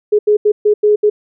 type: tone bursts at uneven times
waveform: sine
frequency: 419.4 Hz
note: G#4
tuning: 17 cents sharp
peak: -7 dBFS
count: 6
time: 0.12-0.19 / 0.27-0.37 / 0.45-0.52 / 0.65-0.74 / 0.83-0.96 / 1.03-1.1 s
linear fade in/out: 10 ms
effects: none